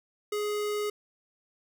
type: tone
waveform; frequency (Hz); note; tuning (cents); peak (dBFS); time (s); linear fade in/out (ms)
square; 417.5; G#4; +9; -29; 0.32-0.9; 5
effects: none